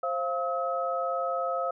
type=tone cluster; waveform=sine; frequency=529 / 689 / 1282 Hz; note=C5 / F5 / E6; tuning=+19 / -24 / -49 cents; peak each=-31 dBFS; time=0.03-1.71 s; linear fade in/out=5 ms; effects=none